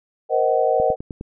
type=chord; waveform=sine; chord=C half-diminished seventh; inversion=third; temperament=just; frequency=470.9 / 523.3 / 627.9 / 753.5 Hz; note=Bb4 / C5 / Eb5 / Gb5; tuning=+18 / 0 / +16 / +31 cents; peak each=-21 dBFS; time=0.29-0.96 s; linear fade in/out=50 ms
type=click train; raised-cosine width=3 ms; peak=-18 dBFS; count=5; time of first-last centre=0.8-1.211 s; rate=9.74 Hz
effects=none